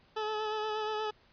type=tone with vibrato; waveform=20% pulse; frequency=430 Hz; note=A4; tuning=40 cents flat; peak=-27 dBFS; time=0.16-1.11 s; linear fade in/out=10 ms; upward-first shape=sine; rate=8.4 Hz; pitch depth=25 cents each way; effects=pink hiss -64 dBFS RMS until 1.32 s + resampled to 11025 Hz